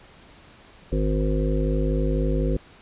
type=harmonic tone; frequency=52 Hz; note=G#1; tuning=3 cents sharp; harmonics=1 / 3 / 5 / 7 / 9 / 10; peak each=-22 / -27 / -29 / -30 / -32 / -32 dBFS; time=0.92-2.57 s; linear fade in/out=5 ms; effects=pink hiss -50 dBFS RMS until 2.81 s + resampled to 8000 Hz